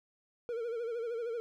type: tone with vibrato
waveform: triangle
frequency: 466 Hz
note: A#4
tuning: 1 cent flat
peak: -32 dBFS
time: 0.49-1.4 s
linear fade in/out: 0 ms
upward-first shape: sine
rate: 13 Hz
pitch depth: 74 cents each way
effects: none